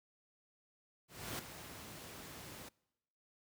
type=noise with ADSR envelope; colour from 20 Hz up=pink; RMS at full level=-40 dBFS; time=1.08-2.69 s; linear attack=310 ms; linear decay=4 ms; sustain=-10 dB; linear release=8 ms; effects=noise-tail reverb RT60 1.0 s tail -26 dB re dry + high-pass 80 Hz 12 dB/octave